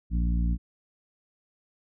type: harmonic tone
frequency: 58.27 Hz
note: A#1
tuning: in tune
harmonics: 1 / 2 / 3 / 4 / 5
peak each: -23 / -37 / -31 / -38 / -41 dBFS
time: 0.1-0.58 s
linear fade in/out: 50 ms
effects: none